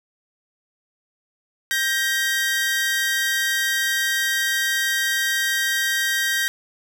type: tone pair together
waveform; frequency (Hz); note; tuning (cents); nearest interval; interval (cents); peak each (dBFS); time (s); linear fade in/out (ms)
sawtooth; 1580.4 / 1886; G6 / A#6; +14 / +20; minor third; 306; -19; 1.71-6.48; 0
effects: none